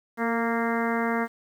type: harmonic tone with a mistuned harmonic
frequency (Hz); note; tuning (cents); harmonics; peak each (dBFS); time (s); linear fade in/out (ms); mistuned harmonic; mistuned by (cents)
231.7; A#3; -10; 1 / 2 / 3 / 4 / 5 / 6 / 7 / 8 / 9; -27 / -30 / -32 / -33 / -34 / -35 / -35 / -36 / -37; 0.17-1.28; 50; 2; -20
effects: 9-bit